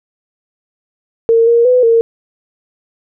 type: tone with pitch steps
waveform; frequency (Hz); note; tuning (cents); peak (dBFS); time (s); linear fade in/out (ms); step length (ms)
sine; 457.6 / 468.3 / 501 / 459.1; A#4 / A#4 / B4 / A#4; -32 / +8 / +25 / -26; -6; 1.29-2.01; 0; 180
effects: none